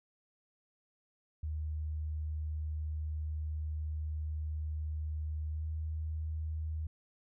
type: tone with pitch glide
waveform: sine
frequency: 77 to 78.44 Hz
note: D#2 to D#2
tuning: -17 to +15 cents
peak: -34 dBFS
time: 1.43-6.87 s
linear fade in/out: 5 ms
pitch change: +32 cents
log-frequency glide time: 5.51-5.66 s
effects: none